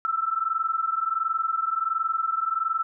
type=tone pair together; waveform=sine; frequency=1314 / 1335.4 Hz; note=E6 / E6; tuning=-6 / +22 cents; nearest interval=unison; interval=28 cents; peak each=-26 dBFS; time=0.05-2.83 s; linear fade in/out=0 ms; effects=none